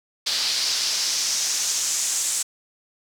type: noise with band-pass filter sweep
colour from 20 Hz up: pink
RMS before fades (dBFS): -24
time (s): 0.26-2.43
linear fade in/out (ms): 10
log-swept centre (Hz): 4400 to 7600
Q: 2.8
effects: none